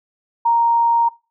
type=tone; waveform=sine; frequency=932.3 Hz; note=A#5; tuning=in tune; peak=-12 dBFS; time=0.45-1.09 s; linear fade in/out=10 ms; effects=noise-tail reverb RT60 0.3 s tail -22 dB re dry